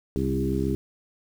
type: harmonic tone with a mistuned harmonic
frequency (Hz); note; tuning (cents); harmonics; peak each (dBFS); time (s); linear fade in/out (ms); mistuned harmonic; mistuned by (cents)
66.8; C2; +36; 1 / 2 / 3 / 4 / 5 / 6; -30 / -30 / -30 / -30 / -30 / -30; 0.16-0.75; 0; 3; -19
effects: 8-bit